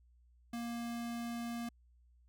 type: tone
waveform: square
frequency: 235.1 Hz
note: A#3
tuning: 15 cents sharp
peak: -39 dBFS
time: 0.53-1.69 s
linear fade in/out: 5 ms
effects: added 60 Hz sine -63 dBFS peak until 2.28 s